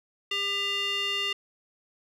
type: tone with band-pass filter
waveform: square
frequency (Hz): 400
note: G4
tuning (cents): +35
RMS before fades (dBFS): -29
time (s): 0.31-1.33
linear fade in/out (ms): 5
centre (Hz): 2900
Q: 3.8
effects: none